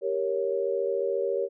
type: chord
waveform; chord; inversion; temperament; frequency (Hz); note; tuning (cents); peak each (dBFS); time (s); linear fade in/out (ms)
sine; G diminished; none; equal; 392 / 466.2 / 554.4; G4 / Bb4 / Db5; 0 / 0 / 0; -29; 0.01-1.49; 50
effects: none